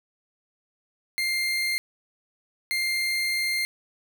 30% pulse tone pair in turn, 2107 / 2107 Hz, C7 / C7, +12 / +12 cents, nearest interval unison, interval 0 cents, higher neither, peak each -21 dBFS, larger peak neither, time 1.18-1.78 / 2.71-3.65 s, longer second, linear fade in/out 0 ms, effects none

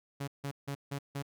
sawtooth tone bursts, 140.4 Hz, C#3, 22 cents sharp, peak -31 dBFS, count 5, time 0.2-1.225 s, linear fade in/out 10 ms, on 77 ms, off 160 ms, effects none

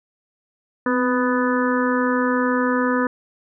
harmonic tone with a mistuned harmonic, 248.5 Hz, B3, 11 cents sharp, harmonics 1 / 2 / 4 / 5 / 6 / 7, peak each -20 / -23 / -26 / -27 / -28 / -28 dBFS, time 0.86-3.07 s, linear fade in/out 2 ms, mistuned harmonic 1, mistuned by +42 cents, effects none

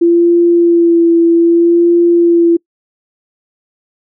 sine tone with vibrato, 339.8 Hz, F4, 47 cents flat, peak -5 dBFS, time 0.01-2.57 s, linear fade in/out 10 ms, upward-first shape sine, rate 0.63 Hz, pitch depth 21 cents each way, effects noise-tail reverb RT60 0.1 s tail -26 dB re dry

